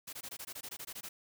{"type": "noise bursts", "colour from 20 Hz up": "white", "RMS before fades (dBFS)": -44, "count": 13, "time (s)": [0.07, 1.09], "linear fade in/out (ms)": 10, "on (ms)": 60, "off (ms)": 20, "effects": []}